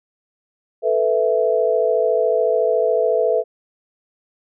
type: chord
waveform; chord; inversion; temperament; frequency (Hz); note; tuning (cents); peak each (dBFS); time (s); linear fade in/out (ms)
sine; A suspended second; none; equal; 440 / 493.9 / 659.3; A4 / B4 / E5; 0 / 0 / 0; -19; 0.82-3.44; 50
effects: none